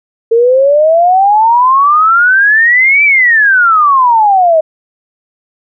sine exponential two-way sweep, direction up then down, 450 to 2349 to 619 Hz, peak -4 dBFS, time 0.31-4.61 s, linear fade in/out 10 ms, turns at 3.04 s, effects none

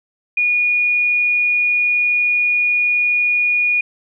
sine tone, 2447 Hz, D#7, 29 cents flat, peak -13 dBFS, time 0.37-3.81 s, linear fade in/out 5 ms, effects none

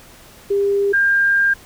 sine tone pair in turn, 400.4 / 1601.6 Hz, G4 / G6, +37 / +37 cents, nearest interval 2 octaves, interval 2400 cents, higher second, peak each -14 / -12 dBFS, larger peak second, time 0.5-0.93 / 0.93-1.54 s, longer second, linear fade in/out 10 ms, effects pink hiss -44 dBFS RMS until 1.65 s

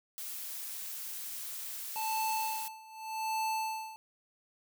blue noise, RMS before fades -41 dBFS, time 0.18-2.68 s, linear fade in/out 0 ms
square tone with tremolo, 880 Hz, A5, in tune, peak -31 dBFS, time 1.96-3.96 s, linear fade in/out 0 ms, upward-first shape sine, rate 0.84 Hz, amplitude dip 90%
effects none

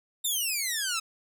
10% pulse exponential sweep, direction down, 3729 to 1279 Hz, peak -19 dBFS, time 0.24-1 s, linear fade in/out 10 ms, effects none

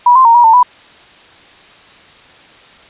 sine tone with pitch steps, 973 / 1042 / 925 / 959 / 898 / 988 Hz, B5 / C6 / A#5 / A#5 / A5 / B5, -26 / -7 / -14 / +49 / +35 / 0 cents, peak -3 dBFS, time 0.06-0.63 s, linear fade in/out 5 ms, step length 95 ms, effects white hiss -41 dBFS RMS until 2.89 s + resampled to 8000 Hz

